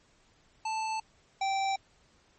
square tone pair in turn, 880 / 778.5 Hz, A5 / G5, 0 / -12 cents, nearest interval major second, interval 212 cents, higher first, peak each -31 / -28 dBFS, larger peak second, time 0.65-1 / 1.41-1.76 s, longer neither, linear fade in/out 5 ms, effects pink hiss -65 dBFS RMS until 2.38 s + MP3 32 kbps

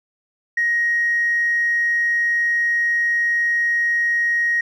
triangle tone with tanh clipping, 1881 Hz, A#6, 15 cents sharp, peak -16 dBFS, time 0.57-4.61 s, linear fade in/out 5 ms, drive 4 dB, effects none

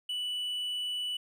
triangle tone, 2964 Hz, F#7, 2 cents sharp, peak -30 dBFS, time 0.09-1.17 s, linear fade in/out 5 ms, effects none

